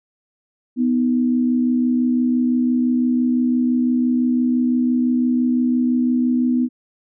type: tone pair together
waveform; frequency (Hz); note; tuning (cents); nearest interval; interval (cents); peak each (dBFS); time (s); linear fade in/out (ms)
sine; 247.5 / 313.4; B3 / D#4; +4 / +13; major third; 409; -15 / -24; 0.76-6.69; 50
effects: none